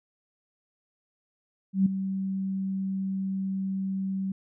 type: tone with ADSR envelope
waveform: sine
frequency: 192.2 Hz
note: G3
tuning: 34 cents flat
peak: -16 dBFS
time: 1.73-4.32 s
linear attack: 130 ms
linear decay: 5 ms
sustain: -11 dB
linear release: 4 ms
effects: none